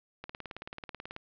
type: click train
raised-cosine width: 0.3 ms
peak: -24 dBFS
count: 18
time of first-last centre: 0.24-1.164 s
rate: 18.4 Hz
effects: low-pass 4000 Hz 12 dB/octave